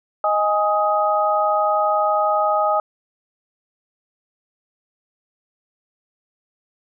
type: tone cluster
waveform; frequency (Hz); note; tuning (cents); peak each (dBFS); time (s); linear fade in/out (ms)
sine; 623 / 825 / 1255; D#5 / G#5 / D#6; +2 / -12 / +15; -20; 0.24-2.8; 2
effects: none